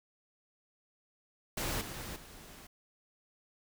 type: noise with level steps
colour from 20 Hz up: pink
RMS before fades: -35 / -43 / -52 dBFS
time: 1.57-2.67 s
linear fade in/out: 5 ms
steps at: 1.81 / 2.16 s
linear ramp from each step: 2 ms
effects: none